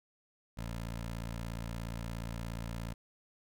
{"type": "tone with notch filter", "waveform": "15% pulse", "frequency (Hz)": 57, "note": "A#1", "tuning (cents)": -38, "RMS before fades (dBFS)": -40, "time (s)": [0.57, 2.94], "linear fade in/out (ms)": 10, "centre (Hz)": 370, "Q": 1.6, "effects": []}